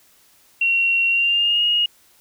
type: tone with pitch glide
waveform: sine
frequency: 2739 to 2870 Hz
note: F7 to F7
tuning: -34 to +47 cents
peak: -15 dBFS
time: 0.61-1.86 s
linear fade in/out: 5 ms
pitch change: +81 cents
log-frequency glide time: 1.09-1.64 s
effects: white hiss -55 dBFS RMS until 2.2 s